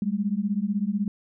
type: beating tone pair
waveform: sine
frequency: 196 / 212 Hz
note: G3 / G#3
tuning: 0 / +36 cents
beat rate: 16 Hz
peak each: -26 dBFS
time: 0.02-1.08 s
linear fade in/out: 2 ms
effects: none